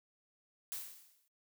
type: noise with exponential decay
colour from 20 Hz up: blue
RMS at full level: -39 dBFS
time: 0.72-1.28 s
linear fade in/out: 0 ms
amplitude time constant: 120 ms
effects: noise-tail reverb RT60 0.1 s tail -20 dB re dry